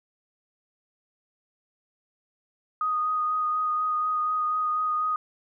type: tone with vibrato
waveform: sine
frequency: 1242 Hz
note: D#6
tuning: 3 cents flat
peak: -23 dBFS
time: 2.81-5.16 s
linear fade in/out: 2 ms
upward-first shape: sine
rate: 4.1 Hz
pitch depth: 14 cents each way
effects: none